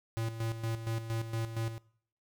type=tone with tremolo; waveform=square; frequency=113.4 Hz; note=A#2; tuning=47 cents flat; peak=-32 dBFS; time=0.17-1.78 s; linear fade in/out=0 ms; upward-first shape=square; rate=4.3 Hz; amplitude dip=65%; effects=noise-tail reverb RT60 0.6 s tail -22 dB re dry